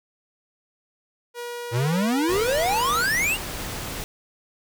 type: tone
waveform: sawtooth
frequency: 480 Hz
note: B4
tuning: 49 cents flat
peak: -27 dBFS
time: 1.34-3.05 s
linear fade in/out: 50 ms
type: exponential sweep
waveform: square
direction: up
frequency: 110 to 2960 Hz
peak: -21 dBFS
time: 1.71-3.38 s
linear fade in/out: 50 ms
type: noise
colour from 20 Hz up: pink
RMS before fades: -32 dBFS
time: 2.29-4.04 s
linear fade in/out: 0 ms
effects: none